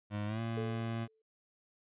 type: tone with pitch glide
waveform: 25% pulse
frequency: 103.83 to 114.54 Hz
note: G#2 to A#2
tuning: 0 to -30 cents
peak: -31 dBFS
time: 0.1-1.08 s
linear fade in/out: 50 ms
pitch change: +170 cents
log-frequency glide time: 0.26-0.4 s
type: tone with exponential decay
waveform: sine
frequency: 440 Hz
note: A4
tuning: in tune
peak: -35 dBFS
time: 0.57-1.22 s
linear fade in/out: 5 ms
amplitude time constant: 140 ms
effects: resampled to 8000 Hz